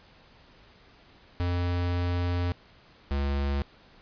square tone pair in turn, 88.2 / 70.05 Hz, F2 / C#2, +18 / +19 cents, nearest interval major third, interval 399 cents, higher first, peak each -26 dBFS, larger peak neither, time 1.4-2.52 / 3.11-3.62 s, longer first, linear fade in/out 0 ms, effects pink hiss -56 dBFS RMS until 4.01 s + resampled to 11025 Hz

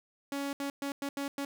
sawtooth tone bursts at uneven times, 280 Hz, C#4, 18 cents sharp, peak -29 dBFS, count 6, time 0.32-0.53 / 0.6-0.7 / 0.82-0.92 / 1.02-1.09 / 1.17-1.28 / 1.38-1.45 s, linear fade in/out 2 ms, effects none

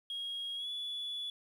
sine tone with pitch glide, 3280 to 3427 Hz, G#7 to A7, -22 to -46 cents, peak -35 dBFS, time 0.1-1.3 s, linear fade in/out 2 ms, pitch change +76 cents, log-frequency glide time 0.56-0.69 s, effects tanh soft clip ceiling -34 dBFS + 11-bit

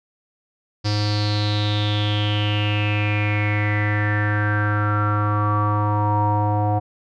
square tone with low-pass filter sweep, 104.5 Hz, G#2, 11 cents sharp, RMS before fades -20 dBFS, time 0.84-6.8 s, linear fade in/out 20 ms, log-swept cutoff 4900 to 790 Hz, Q 8.4, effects none

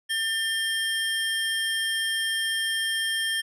square tone pair together, 1792 / 3197 Hz, A6 / G7, +31 / +33 cents, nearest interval minor seventh, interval 1002 cents, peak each -28 dBFS, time 0.09-3.42 s, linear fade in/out 20 ms, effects resampled to 32000 Hz

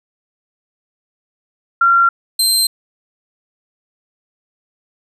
sine / 25% pulse tone pair in turn, 1375 / 4137 Hz, F6 / C8, -27 / -20 cents, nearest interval octave + perfect fifth, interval 1907 cents, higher second, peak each -8 / -7 dBFS, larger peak second, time 1.81-2.09 / 2.39-2.67 s, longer neither, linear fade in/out 5 ms, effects none

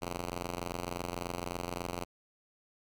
5% pulse ring-modulated tone, 87.4 Hz, F2, 2 cents sharp, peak -22 dBFS, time 0.01-2.05 s, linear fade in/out 20 ms, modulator 31.9 Hz, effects none

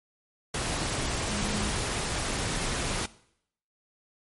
sine tone in noise, 207.7 Hz, G#3, in tune, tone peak -33 dBFS, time 1.29-1.7 s, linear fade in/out 5 ms, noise pink, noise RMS -30 dBFS, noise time 0.54-3.06 s, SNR -6 dB, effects noise-tail reverb RT60 0.7 s tail -19 dB re dry + MP3 48 kbps

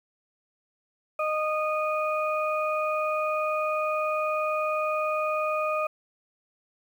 harmonic tone, 617 Hz, D#5, 15 cents flat, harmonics 1 / 2 / 4, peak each -27 / -28 / -34 dBFS, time 1.19-5.87 s, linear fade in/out 5 ms, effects 9-bit

